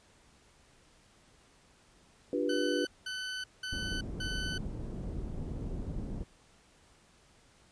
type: chord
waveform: sine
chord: G dominant seventh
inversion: second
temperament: just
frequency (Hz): 294 / 352.8 / 392 / 490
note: D4 / F4 / G4 / B4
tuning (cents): +2 / +18 / 0 / -14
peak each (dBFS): -33 / -35 / -36 / -33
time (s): 2.33-2.85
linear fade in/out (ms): 2
type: tone bursts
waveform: 20% pulse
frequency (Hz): 1509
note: F#6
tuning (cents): +34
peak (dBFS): -31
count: 4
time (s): 2.49-4.58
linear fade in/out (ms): 5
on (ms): 380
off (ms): 190
type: low-pass noise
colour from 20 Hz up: pink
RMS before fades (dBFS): -38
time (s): 3.72-6.24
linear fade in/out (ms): 10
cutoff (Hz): 320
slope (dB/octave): 12
effects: pink hiss -63 dBFS RMS until 7.71 s + resampled to 22050 Hz